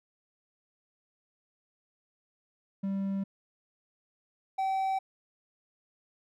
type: tone pair in turn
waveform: triangle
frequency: 195.5 / 768.8 Hz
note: G3 / G5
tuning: -4 / -34 cents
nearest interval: 2 octaves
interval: 2370 cents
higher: second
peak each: -27 / -25 dBFS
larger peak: second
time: 2.83-3.24 / 4.58-4.99 s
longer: neither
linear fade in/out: 10 ms
effects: none